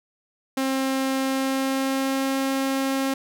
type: tone with pitch glide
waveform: sawtooth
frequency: 266.4 to 269.3 Hz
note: C4 to C#4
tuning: +31 to -50 cents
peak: -18 dBFS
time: 0.57-3.14 s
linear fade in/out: 5 ms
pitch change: +19 cents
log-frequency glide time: 1.19-2.33 s
effects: none